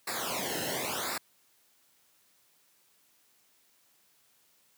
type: noise with flanger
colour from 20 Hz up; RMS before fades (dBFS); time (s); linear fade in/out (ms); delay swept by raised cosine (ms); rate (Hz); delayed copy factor
pink; -34; 0.07-1.18; 5; 0.32 to 0.87; 0.93; -1
effects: white hiss -67 dBFS RMS until 4.77 s + high-pass 100 Hz 12 dB/octave